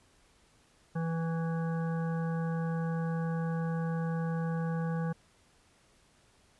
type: harmonic tone with a mistuned harmonic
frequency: 164.81 Hz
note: E3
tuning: in tune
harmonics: 1 / 3 / 5 / 7 / 9 / 10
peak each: -30 / -40 / -44 / -47 / -49 / -50 dBFS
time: 0.95-5.13 s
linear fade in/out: 10 ms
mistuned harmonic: 7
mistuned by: -26 cents
effects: pink hiss -65 dBFS RMS until 6.59 s + resampled to 24000 Hz